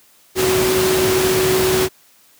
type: tone in noise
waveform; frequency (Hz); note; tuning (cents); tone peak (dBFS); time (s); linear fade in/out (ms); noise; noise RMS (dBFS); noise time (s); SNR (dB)
sine; 374; F#4; +19; -15; 0.35-1.89; 50; pink; -19; 0.35-1.89; +1
effects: white hiss -52 dBFS RMS until 2.39 s + high-pass 100 Hz 12 dB/octave